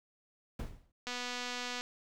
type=noise with exponential decay; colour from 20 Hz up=brown; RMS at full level=-34 dBFS; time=0.59-0.92 s; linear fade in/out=5 ms; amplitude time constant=71 ms
type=click train; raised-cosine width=0.2 ms; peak=-22 dBFS; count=183; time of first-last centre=1.07-1.81 s; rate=246 Hz
effects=none